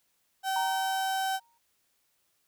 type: tone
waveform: 35% pulse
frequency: 768 Hz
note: G5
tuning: 36 cents flat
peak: -26 dBFS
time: 0.43-1.4 s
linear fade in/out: 50 ms
type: tone with exponential decay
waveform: sine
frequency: 932.3 Hz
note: A#5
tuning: in tune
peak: -28 dBFS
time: 0.56-1.58 s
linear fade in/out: 2 ms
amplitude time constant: 220 ms
effects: white hiss -73 dBFS RMS until 2.47 s